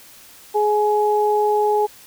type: tone pair together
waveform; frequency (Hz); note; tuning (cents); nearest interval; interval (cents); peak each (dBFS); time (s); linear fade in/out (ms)
sine; 420 / 840; G#4 / G#5; +19 / +19; octave; 1200; -17 / -18; 0.54-1.87; 20
effects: white hiss -45 dBFS RMS until 2.06 s